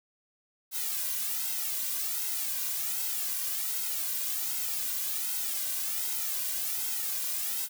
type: noise with flanger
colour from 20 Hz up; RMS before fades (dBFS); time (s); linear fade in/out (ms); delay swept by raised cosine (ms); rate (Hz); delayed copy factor
blue; -32; 0.71-7.69; 50; 1.7 to 2.32; 1.3; -0.85
effects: none